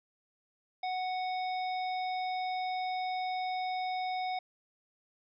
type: harmonic tone with a mistuned harmonic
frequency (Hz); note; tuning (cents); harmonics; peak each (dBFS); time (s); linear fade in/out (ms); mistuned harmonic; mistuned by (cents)
740; F#5; 0; 1 / 3 / 5 / 7; -32 / -42 / -46 / -49; 0.83-4.39; 5; 7; -28
effects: none